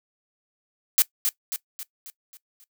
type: noise with echo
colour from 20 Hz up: blue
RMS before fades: -17 dBFS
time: 0.98-1.02 s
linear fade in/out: 0 ms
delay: 270 ms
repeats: 6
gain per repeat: -6 dB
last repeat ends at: 2.64 s
effects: noise-tail reverb RT60 0.1 s tail -19 dB re dry